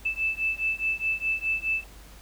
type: beating tone pair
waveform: sine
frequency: 2632 / 2636.8 Hz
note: E7 / E7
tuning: -3 / 0 cents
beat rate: 4.8 Hz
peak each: -28 dBFS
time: 0.05-1.84 s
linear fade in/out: 10 ms
effects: added 50 Hz sine -46 dBFS peak until 2.21 s + pink hiss -51 dBFS RMS until 2.21 s